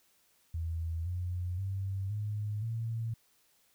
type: tone with pitch steps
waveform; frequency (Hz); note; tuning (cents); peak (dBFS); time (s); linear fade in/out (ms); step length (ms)
sine; 82.41 / 89.35 / 96.88 / 105.04 / 113.88; E2 / F2 / G2 / G#2 / A#2; 0 / +40 / -20 / +20 / -40; -32; 0.54-3.14; 5; 520
effects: white hiss -69 dBFS RMS until 3.74 s